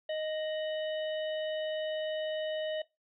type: harmonic tone with a mistuned harmonic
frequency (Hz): 622.3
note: D#5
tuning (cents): 0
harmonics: 1 / 3 / 5 / 6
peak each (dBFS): -32 / -45 / -44 / -50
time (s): 0.09-2.82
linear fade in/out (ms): 5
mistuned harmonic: 5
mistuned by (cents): -78
effects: noise-tail reverb RT60 0.2 s tail -19 dB re dry